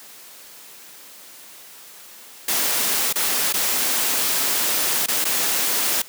white noise with dropouts, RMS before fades -21 dBFS, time 2.48-6.02 s, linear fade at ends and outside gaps 5 ms, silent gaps 3.128-3.156 / 3.527-3.538 / 5.062-5.083 / 5.244-5.251 s, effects white hiss -43 dBFS RMS until 6.08 s + high-pass 200 Hz 12 dB/octave

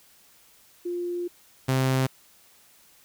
sine / sawtooth tone pair in turn, 350.8 / 131.4 Hz, F4 / C3, +8 / +8 cents, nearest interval octave + perfect fourth, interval 1700 cents, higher first, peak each -27 / -17 dBFS, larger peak second, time 0.85-1.28 / 1.68-2.07 s, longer first, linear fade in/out 10 ms, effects white hiss -57 dBFS RMS until 3.04 s

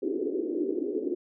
pink band-pass noise, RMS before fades -30 dBFS, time 0.02-1.15 s, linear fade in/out 10 ms, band 300 to 420 Hz, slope 48 dB/octave, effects none

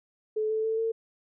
sine tone with pitch steps, 431.9 / 437.9 / 444 / 450.2 Hz, A4 / A4 / A4 / A4, -32 / -8 / +16 / +40 cents, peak -25 dBFS, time 0.36-0.92 s, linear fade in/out 10 ms, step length 140 ms, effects none

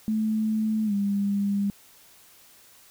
sine tone with pitch glide, 217.7 to 200.8 Hz, A3 to G3, -18 to +42 cents, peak -22 dBFS, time 0.08-1.7 s, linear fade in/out 0 ms, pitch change -140 cents, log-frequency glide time 0.85-0.93 s, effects white hiss -54 dBFS RMS until 2.9 s

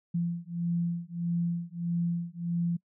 sine beating tone pair, 170.5 / 172.1 Hz, F3 / F3, -41 / -25 cents, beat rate 1.6 Hz, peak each -31 dBFS, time 0.14-2.77 s, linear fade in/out 10 ms, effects noise-tail reverb RT60 0.1 s tail -25 dB re dry

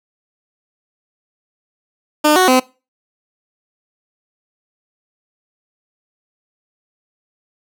15% pulse tone with pitch steps, 301.9 / 369.9 / 256.5 Hz, D4 / F#4 / C4, +48 / 0 / -34 cents, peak -3 dBFS, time 2.24-2.6 s, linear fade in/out 10 ms, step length 120 ms, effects noise-tail reverb RT60 0.3 s tail -22 dB re dry

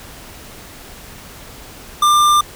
sine tone with hard clipping, 1193 Hz, D6, 27 cents sharp, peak -11 dBFS, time 2.02-2.41 s, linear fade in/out 5 ms, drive 17 dB, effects pink hiss -37 dBFS RMS until 2.55 s

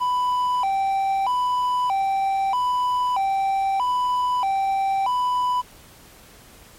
triangle tone with vibrato, 880 Hz, A5, in tune, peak -17 dBFS, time 0-5.62 s, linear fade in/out 20 ms, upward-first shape square, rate 0.79 Hz, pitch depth 210 cents each way, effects pink hiss -48 dBFS RMS until 6.78 s + MP3 64 kbps

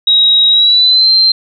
sine tone with pitch glide, 3815 to 4136 Hz, A#7 to C8, +39 to -21 cents, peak -5 dBFS, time 0.07-1.32 s, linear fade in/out 5 ms, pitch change +140 cents, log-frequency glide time 0.5-1.1 s, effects none

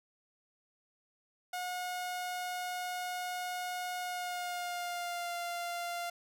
sawtooth tone with pitch glide, 723 to 694.8 Hz, F#5 to F5, -40 to -9 cents, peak -32 dBFS, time 1.53-6.1 s, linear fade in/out 5 ms, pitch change -69 cents, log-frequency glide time 4-5.34 s, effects none

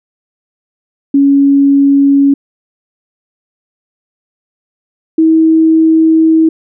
sine tone pair in turn, 279 / 321.1 Hz, C#4 / E4, +11 / -45 cents, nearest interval major second, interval 244 cents, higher second, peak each -4 dBFS, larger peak neither, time 1.14-2.34 / 5.18-6.49 s, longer second, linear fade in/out 5 ms, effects none

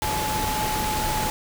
sine tone in noise, 857 Hz, A5, 46 cents flat, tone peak -26 dBFS, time 0.02-1.3 s, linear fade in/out 0 ms, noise pink, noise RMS -27 dBFS, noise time 0.02-1.3 s, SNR -2 dB, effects none

